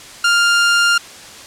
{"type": "tone", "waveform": "sawtooth", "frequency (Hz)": 1400, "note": "F6", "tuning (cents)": 4, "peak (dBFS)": -7, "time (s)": [0.24, 0.98], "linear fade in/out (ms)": 5, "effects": ["white hiss -36 dBFS RMS until 1.46 s", "low-pass 8000 Hz 12 dB/octave"]}